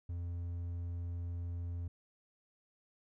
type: tone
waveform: triangle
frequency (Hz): 86.5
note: F2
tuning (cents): -16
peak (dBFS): -35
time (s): 0.09-1.88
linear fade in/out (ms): 5
effects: none